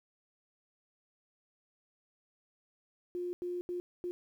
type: tone bursts at uneven times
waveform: sine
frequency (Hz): 354.9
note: F4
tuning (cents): +28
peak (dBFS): -34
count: 4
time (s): 3.15-3.33 / 3.42-3.61 / 3.69-3.8 / 4.04-4.11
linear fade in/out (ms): 0
effects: 11-bit